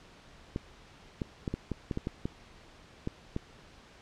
clicks, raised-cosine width 3 ms, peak -19 dBFS, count 11, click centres 0.561 / 1.218 / 1.478 / 1.54 / 1.717 / 1.912 / 1.974 / 2.071 / 2.255 / 3.074 / 3.364 s, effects pink hiss -55 dBFS RMS until 4.01 s + low-pass 5000 Hz 12 dB/octave

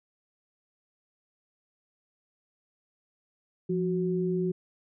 sine tone pair together, 174.19 / 369.1 Hz, F3 / F#4, -4 / -4 cents, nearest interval octave + minor second, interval 1300 cents, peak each -28 dBFS, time 3.69-4.52 s, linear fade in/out 10 ms, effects none

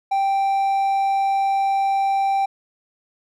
triangle tone, 784 Hz, G5, in tune, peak -15 dBFS, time 0.11-2.46 s, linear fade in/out 10 ms, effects none

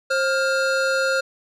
square tone pair together, 532.3 / 1404 Hz, C5 / F6, +30 / +9 cents, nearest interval octave + perfect fourth, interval 1679 cents, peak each -22 dBFS, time 0.1-1.21 s, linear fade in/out 10 ms, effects low-pass 7000 Hz 12 dB/octave

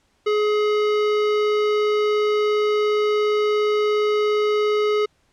sine tone with hard clipping, 421.4 Hz, G#4, 25 cents sharp, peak -19 dBFS, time 0.26-5.06 s, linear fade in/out 10 ms, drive 16 dB, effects pink hiss -64 dBFS RMS until 5.32 s + low-pass 8000 Hz 12 dB/octave

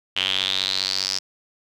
sawtooth tone with band-pass filter sweep, 95.1 Hz, F#2, 48 cents sharp, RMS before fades -24 dBFS, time 0.16-1.19 s, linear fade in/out 10 ms, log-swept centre 3000 to 5200 Hz, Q 6.9, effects none

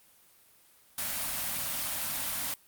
white band-stop noise, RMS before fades -33 dBFS, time 0.98-2.54 s, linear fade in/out 2 ms, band 310 to 520 Hz, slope 96 dB/octave, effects white hiss -61 dBFS RMS until 2.67 s + Opus 32 kbps

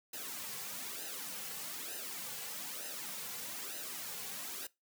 white noise with flanger, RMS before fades -43 dBFS, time 0.13-4.67 s, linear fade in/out 5 ms, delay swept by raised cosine 0.88 to 3.28 ms, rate 1.1 Hz, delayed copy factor -0.75, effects noise-tail reverb RT60 0.2 s tail -20 dB re dry + high-pass 150 Hz 12 dB/octave

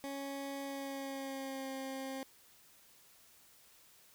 20% pulse tone with pitch glide, 276.8 to 266.8 Hz, C#4 to C4, -2 to +34 cents, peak -35 dBFS, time 0.04-2.23 s, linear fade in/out 0 ms, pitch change -64 cents, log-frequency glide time 0.63-1.71 s, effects white hiss -63 dBFS RMS until 4.14 s

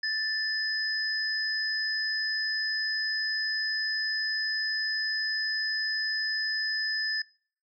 sine tone pair together, 1760 / 5056 Hz, A6 / D#8, 0 / +27 cents, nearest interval octave + tritone, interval 1827 cents, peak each -29 / -31 dBFS, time 0.03-7.22 s, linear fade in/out 5 ms, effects noise-tail reverb RT60 0.5 s tail -24 dB re dry

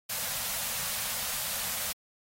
white band-stop noise, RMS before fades -33 dBFS, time 0.09-1.93 s, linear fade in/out 10 ms, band 240 to 480 Hz, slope 96 dB/octave, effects AAC 48 kbps

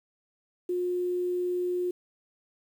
sine tone with quantisation, 358.2 Hz, F4, 44 cents sharp, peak -26 dBFS, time 0.69-1.91 s, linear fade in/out 5 ms, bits 9, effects none

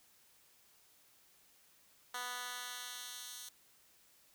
10% pulse tone with high-pass filter sweep, 246.9 Hz, B3, in tune, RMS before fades -45 dBFS, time 2.14-3.49 s, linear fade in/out 5 ms, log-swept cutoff 1100 to 4900 Hz, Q 0.77, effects white hiss -67 dBFS RMS until 4.34 s

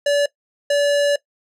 square tone pair in turn, 575 / 575 Hz, D5 / D5, -37 / -37 cents, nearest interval unison, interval 0 cents, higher neither, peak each -15 dBFS, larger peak neither, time 0.06-0.26 / 0.7-1.16 s, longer second, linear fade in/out 5 ms, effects noise-tail reverb RT60 0.1 s tail -20 dB re dry + low-pass 8000 Hz 12 dB/octave

